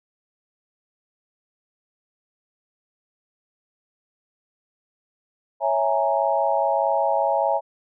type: chord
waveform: sine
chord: A# half-diminished seventh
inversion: first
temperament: equal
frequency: 554.4 / 659.3 / 830.6 / 932.3 Hz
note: C#5 / E5 / G#5 / A#5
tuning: 0 / 0 / 0 / 0 cents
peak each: -24 / -23 / -23 / -26 dBFS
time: 5.6-7.61 s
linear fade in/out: 50 ms
effects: none